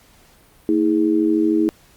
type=tone with amplitude modulation; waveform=sine; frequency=321.3 Hz; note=E4; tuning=44 cents flat; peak=-10 dBFS; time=0.69-1.69 s; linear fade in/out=0 ms; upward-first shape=sine; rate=93.1 Hz; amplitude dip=90%; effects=pink hiss -52 dBFS RMS until 1.96 s + Opus 48 kbps